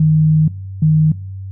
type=tone pair in turn; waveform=sine; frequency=155.56 / 155.56 Hz; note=D#3 / D#3; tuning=0 / 0 cents; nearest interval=unison; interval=0 cents; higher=neither; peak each=-8 dBFS; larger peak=neither; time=0-0.48 / 0.82-1.12 s; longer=first; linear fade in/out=5 ms; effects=noise-tail reverb RT60 0.5 s tail -21 dB re dry + added 96 Hz sine -25 dBFS peak until 1.51 s